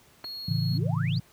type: tone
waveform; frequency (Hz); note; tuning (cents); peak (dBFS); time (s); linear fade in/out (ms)
triangle; 4310; C#8; -49; -34; 0.24-0.78; 5
type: clicks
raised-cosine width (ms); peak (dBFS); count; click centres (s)
0.5; -27; 2; 0.242 / 0.245
type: chord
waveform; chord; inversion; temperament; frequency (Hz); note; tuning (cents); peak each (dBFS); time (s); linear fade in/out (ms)
sine; A major; none; equal; 110 / 138.59 / 164.81; A2 / C#3 / E3; 0 / 0 / 0; -28; 0.48-1.2; 5
type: exponential sweep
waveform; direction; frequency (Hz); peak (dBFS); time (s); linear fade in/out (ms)
sine; up; 174.61 to 5020; -36; 0.7-1.19; 10
effects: pink hiss -58 dBFS RMS until 1.32 s + high-pass 60 Hz 12 dB/octave